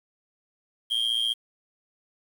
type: tone with amplitude modulation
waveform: triangle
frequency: 3210 Hz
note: G7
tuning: 40 cents sharp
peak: -18 dBFS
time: 0.9-1.34 s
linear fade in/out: 20 ms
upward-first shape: sine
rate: 115 Hz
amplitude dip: 85%
effects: 8-bit